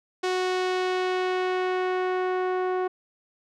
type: tone with low-pass filter sweep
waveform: sawtooth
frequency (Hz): 368.4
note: F#4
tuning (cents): -7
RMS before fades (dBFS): -26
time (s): 0.23-2.88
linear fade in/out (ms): 10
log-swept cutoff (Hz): 5800 to 1200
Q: 0.85
effects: none